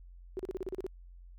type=tone bursts; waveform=sine; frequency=376.1 Hz; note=F#4; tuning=28 cents sharp; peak=-33 dBFS; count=9; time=0.37-0.865 s; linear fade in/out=0 ms; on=23 ms; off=36 ms; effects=added 44 Hz sine -49 dBFS peak until 1.38 s